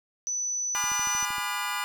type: tone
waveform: sine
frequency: 5980 Hz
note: F#8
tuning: 17 cents sharp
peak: -27 dBFS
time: 0.27-1.25 s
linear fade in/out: 0 ms
type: chord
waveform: 25% pulse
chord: G# diminished seventh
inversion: none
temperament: just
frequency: 830.6 / 996.7 / 1196.1 / 1435.3 Hz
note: G#5 / B5 / D6 / F6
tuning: 0 / +16 / +31 / +47 cents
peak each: -33 / -29 / -30 / -31 dBFS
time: 0.75-1.84 s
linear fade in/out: 0 ms
type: click train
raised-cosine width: 3 ms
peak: -33 dBFS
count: 8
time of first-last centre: 0.84-1.383 s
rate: 12.9 Hz
effects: none